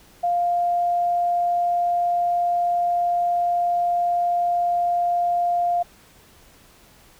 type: tone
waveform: sine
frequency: 700 Hz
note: F5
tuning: 4 cents sharp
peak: -18 dBFS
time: 0.23-5.83 s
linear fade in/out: 10 ms
effects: pink hiss -52 dBFS RMS until 7.19 s